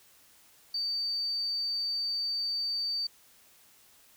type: tone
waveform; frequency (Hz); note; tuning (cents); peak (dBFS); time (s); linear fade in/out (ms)
sine; 4603; D8; -36; -29; 0.74-3.07; 5
effects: white hiss -60 dBFS RMS until 4.16 s